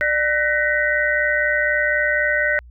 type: tone cluster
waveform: sine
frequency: 596 / 1509 / 1881 / 2005 Hz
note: D5 / F#6 / A#6 / B6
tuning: +25 / +34 / +15 / +26 cents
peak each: -23 / -20 / -21 / -25 dBFS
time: 0.01-2.59 s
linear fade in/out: 0 ms
effects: added 60 Hz sine -40 dBFS peak until 2.7 s